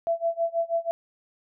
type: tone with tremolo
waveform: sine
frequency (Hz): 670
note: E5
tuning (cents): +28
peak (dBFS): -20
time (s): 0.07-0.91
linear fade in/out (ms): 0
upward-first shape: sine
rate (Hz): 6.2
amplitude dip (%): 95
effects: none